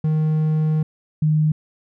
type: tone pair in turn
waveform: triangle / sine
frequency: 155.56 / 154.04 Hz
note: D#3 / D#3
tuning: 0 / -17 cents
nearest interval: unison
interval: 17 cents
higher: first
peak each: -14 dBFS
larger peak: neither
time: 0.04-0.83 / 1.22-1.52 s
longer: first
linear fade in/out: 5 ms
effects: none